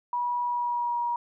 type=tone with pitch glide; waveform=sine; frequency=970 to 954.4 Hz; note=B5 to A#5; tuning=-31 to +41 cents; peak=-25 dBFS; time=0.13-1.16 s; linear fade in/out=2 ms; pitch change=-28 cents; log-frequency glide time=0.43-0.98 s; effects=none